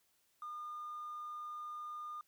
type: tone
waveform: triangle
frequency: 1214 Hz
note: D#6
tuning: 43 cents flat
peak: -39 dBFS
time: 0.42-2.21 s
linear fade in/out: 2 ms
effects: tanh soft clip ceiling -39 dBFS + white hiss -75 dBFS RMS until 2.27 s